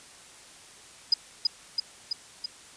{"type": "tone with echo", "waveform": "sine", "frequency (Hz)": 4978, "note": "D#8", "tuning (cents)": 0, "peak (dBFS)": -16, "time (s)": [1.12, 1.14], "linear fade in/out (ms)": 5, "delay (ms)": 330, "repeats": 4, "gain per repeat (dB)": -3, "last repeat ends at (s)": 2.46, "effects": ["white hiss -50 dBFS RMS until 2.76 s", "resampled to 22050 Hz"]}